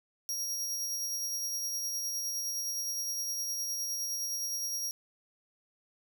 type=tone with tremolo; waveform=sawtooth; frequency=5640 Hz; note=F8; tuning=16 cents sharp; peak=-29 dBFS; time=0.29-4.91 s; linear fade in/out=0 ms; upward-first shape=sine; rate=9.7 Hz; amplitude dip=25%; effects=none